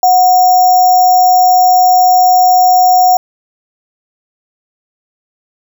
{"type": "tone with sample-and-hold", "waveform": "sine", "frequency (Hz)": 734, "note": "F#5", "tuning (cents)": -14, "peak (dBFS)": -4, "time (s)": [0.03, 3.17], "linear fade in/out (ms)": 2, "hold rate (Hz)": 6300, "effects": []}